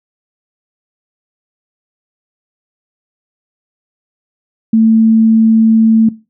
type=tone; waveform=sine; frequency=223 Hz; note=A3; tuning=23 cents sharp; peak=-5 dBFS; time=4.73-6.09 s; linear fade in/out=5 ms; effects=noise-tail reverb RT60 0.3 s tail -20 dB re dry